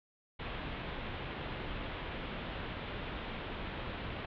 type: low-pass noise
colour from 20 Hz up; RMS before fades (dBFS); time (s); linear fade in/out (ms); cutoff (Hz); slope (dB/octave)
pink; -41; 0.39-4.26; 10; 3600; 48
effects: none